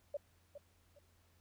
sine tone with echo, 577 Hz, D5, 31 cents flat, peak -36 dBFS, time 0.14-0.17 s, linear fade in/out 5 ms, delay 410 ms, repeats 2, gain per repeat -11 dB, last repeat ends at 0.99 s, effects added 86 Hz sine -70 dBFS peak until 1.4 s + pink hiss -73 dBFS RMS until 1.4 s

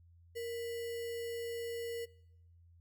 sine tone with sample-and-hold, 466.2 Hz, A#4, in tune, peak -37 dBFS, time 0.35-2.06 s, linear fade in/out 20 ms, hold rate 2450 Hz, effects noise-tail reverb RT60 0.9 s tail -24 dB re dry + added 85 Hz sine -59 dBFS peak until 2.8 s

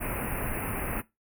pink band-stop noise, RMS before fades -32 dBFS, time 0-1.02 s, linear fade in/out 20 ms, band 2700 to 9400 Hz, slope 96 dB/octave, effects noise-tail reverb RT60 0.2 s tail -19 dB re dry

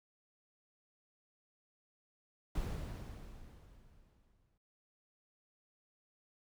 brown noise with exponential decay, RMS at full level -36 dBFS, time 2.55-4.58 s, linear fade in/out 5 ms, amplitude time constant 440 ms, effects none

